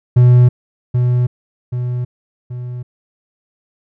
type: tone with echo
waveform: triangle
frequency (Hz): 123.47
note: B2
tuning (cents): 0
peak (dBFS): -3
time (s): 0.16-0.49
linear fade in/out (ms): 10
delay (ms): 780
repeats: 3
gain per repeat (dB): -6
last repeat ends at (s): 2.83
effects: none